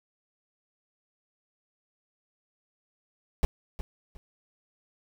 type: noise with echo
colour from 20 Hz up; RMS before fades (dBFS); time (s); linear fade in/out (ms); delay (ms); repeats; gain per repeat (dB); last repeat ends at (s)
brown; -21; 3.43-3.45; 0; 360; 2; -12; 4.17
effects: none